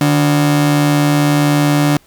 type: ring-modulated tone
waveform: 45% pulse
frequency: 220 Hz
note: A3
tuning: in tune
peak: -7 dBFS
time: 0.01-1.97 s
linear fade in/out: 0 ms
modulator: 70.7 Hz
effects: pink hiss -50 dBFS RMS until 2.06 s